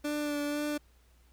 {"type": "tone with vibrato", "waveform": "30% pulse", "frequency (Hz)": 293.7, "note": "D4", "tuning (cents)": 0, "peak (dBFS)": -28, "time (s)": [0.04, 0.78], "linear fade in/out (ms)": 10, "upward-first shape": "sine", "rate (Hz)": 2, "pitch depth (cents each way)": 19, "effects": ["added 60 Hz sine -60 dBFS peak until 1.32 s", "pink hiss -68 dBFS RMS until 1.32 s"]}